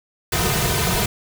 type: noise with comb filter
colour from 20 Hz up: pink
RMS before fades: -20 dBFS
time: 0.32-1.06 s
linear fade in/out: 5 ms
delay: 3.6 ms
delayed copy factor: -0.85
effects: none